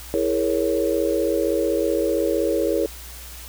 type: chord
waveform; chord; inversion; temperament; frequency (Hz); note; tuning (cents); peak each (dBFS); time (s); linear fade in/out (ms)
sine; A# half-diminished seventh; second; equal with one note detuned; 329.6 / 415.3 / 471 / 554.4; E4 / G#4 / A#4 / C#5; 0 / 0 / +18 / 0; -24; 0.14-2.86; 0
effects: added 60 Hz sine -39 dBFS peak until 3.48 s + white hiss -40 dBFS RMS until 3.48 s